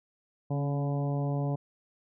harmonic tone with a mistuned harmonic, 142.5 Hz, C#3, 48 cents sharp, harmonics 1 / 2 / 3 / 4 / 5 / 6 / 7, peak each -28 / -36 / -40 / -39 / -41 / -46 / -48 dBFS, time 0.5-1.56 s, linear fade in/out 10 ms, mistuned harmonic 2, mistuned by -29 cents, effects none

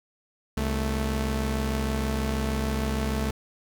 sawtooth tone pair together, 66.46 / 219.7 Hz, C2 / A3, +28 / -2 cents, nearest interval octave + major sixth, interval 2070 cents, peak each -23 / -25 dBFS, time 0.57-3.31 s, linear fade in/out 5 ms, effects none

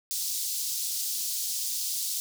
pink high-pass noise, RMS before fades -31 dBFS, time 0.11-2.2 s, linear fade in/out 0 ms, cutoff 4500 Hz, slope 24 dB/octave, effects none

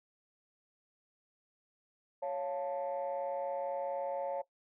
sine chord, Db augmented, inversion none, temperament equal, 554.4 / 698.5 / 880 Hz, Db5 / F5 / A5, 0 / 0 / 0 cents, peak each -34 / -40 / -40 dBFS, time 2.22-4.42 s, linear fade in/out 10 ms, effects noise-tail reverb RT60 0.1 s tail -17 dB re dry + tanh soft clip ceiling -28 dBFS

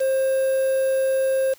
triangle tone with quantisation, 531 Hz, C5, 25 cents sharp, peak -16 dBFS, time 0-1.54 s, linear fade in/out 10 ms, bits 6, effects white hiss -52 dBFS RMS until 1.58 s

